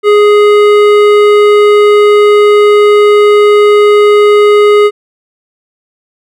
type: tone with hard clipping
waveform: sine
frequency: 415.7 Hz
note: G#4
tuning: 2 cents sharp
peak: -4 dBFS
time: 0.03-4.91 s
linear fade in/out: 50 ms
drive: 13 dB
effects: none